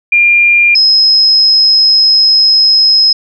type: tone pair in turn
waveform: sine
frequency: 2400 / 5124 Hz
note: D7 / E8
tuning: +37 / -50 cents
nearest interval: octave + minor second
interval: 1313 cents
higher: second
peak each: -4 dBFS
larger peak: neither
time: 0.12-0.75 / 0.75-3.13 s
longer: second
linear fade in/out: 5 ms
effects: none